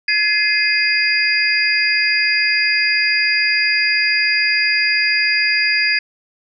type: tone cluster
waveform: sine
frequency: 1699 / 2084 / 2508 / 4837 Hz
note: G#6 / C7 / D#7 / D#8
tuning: +39 / -7 / +13 / -50 cents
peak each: -19 dBFS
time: 0.08-5.99 s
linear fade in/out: 5 ms
effects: none